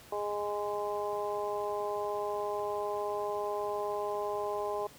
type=harmonic tone; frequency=206.6 Hz; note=G#3; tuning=9 cents flat; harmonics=2 / 3 / 4 / 5; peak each=-35 / -37 / -38 / -39 dBFS; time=0.12-4.87 s; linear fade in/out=5 ms; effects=pink hiss -54 dBFS RMS until 4.98 s + high-pass 60 Hz 12 dB/octave